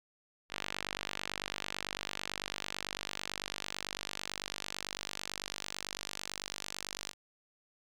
sawtooth tone with band-pass filter sweep, 49 Hz, G1, in tune, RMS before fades -42 dBFS, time 0.49-7.14 s, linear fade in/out 50 ms, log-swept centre 2900 to 5500 Hz, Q 0.97, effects none

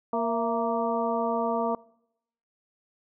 harmonic tone with a mistuned harmonic, 233.1 Hz, A#3, in tune, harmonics 1 / 2 / 3 / 4 / 5, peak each -31 / -30 / -29 / -31 / -34 dBFS, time 0.13-1.75 s, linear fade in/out 2 ms, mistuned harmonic 3, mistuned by -62 cents, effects noise-tail reverb RT60 0.8 s tail -24 dB re dry

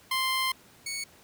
15% pulse tone pair in turn, 1046.5 / 2222 Hz, C6 / C#7, 0 / +4 cents, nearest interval octave + minor second, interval 1304 cents, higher second, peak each -19 / -26 dBFS, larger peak first, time 0.11-0.52 / 0.86-1.04 s, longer first, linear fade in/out 5 ms, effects pink hiss -56 dBFS RMS until 1.23 s + high-pass 80 Hz 12 dB/octave

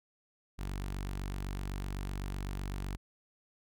sawtooth tone with notch filter, 47.91 Hz, G1, 39 cents flat, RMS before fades -38 dBFS, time 0.58-2.97 s, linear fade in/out 20 ms, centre 530 Hz, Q 1.9, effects none

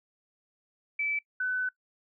sine tone pair in turn, 2311 / 1505.4 Hz, D7 / F#6, -28 / +29 cents, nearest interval perfect fifth, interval 743 cents, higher first, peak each -27 dBFS, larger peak neither, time 0.99-1.19 / 1.4-1.69 s, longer second, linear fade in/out 5 ms, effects noise-tail reverb RT60 0.1 s tail -22 dB re dry

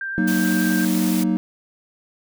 sine tone with vibrato, 1579 Hz, G6, 12 cents sharp, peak -25 dBFS, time 0.01-0.85 s, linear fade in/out 2 ms, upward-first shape triangle, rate 10 Hz, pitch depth 11 cents each way
triangle chord, D# minor, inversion first, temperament just, 186.68 / 233.3 / 311.1 Hz, F#3 / A#3 / D#4, +16 / +2 / 0 cents, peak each -19 / -20 / -20 dBFS, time 0.18-1.37 s, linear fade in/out 0 ms
white noise, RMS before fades -30 dBFS, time 0.27-1.24 s, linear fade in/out 10 ms
effects none

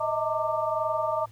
sine tone cluster, 620 / 642 / 907 / 1182 Hz, D#5 / E5 / A#5 / D6, -6 / -46 / -48 / +11 cents, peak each -30 dBFS, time 0-1.26 s, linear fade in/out 10 ms, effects added 111 Hz sine -48 dBFS peak until 1.31 s + pink hiss -59 dBFS RMS until 1.31 s

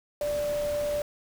sine tone in noise, 587.3 Hz, D5, in tune, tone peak -26 dBFS, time 0.21-1.02 s, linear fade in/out 2 ms, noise pink, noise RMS -40 dBFS, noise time 0.21-1.02 s, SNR +11 dB, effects none

